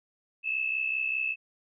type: tone pair together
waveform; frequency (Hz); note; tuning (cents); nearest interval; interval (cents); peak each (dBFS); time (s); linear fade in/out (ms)
sine; 2602 / 2667; E7 / E7; -23 / +20; unison; 43; -28 / -33; 0.43-1.36; 50
effects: none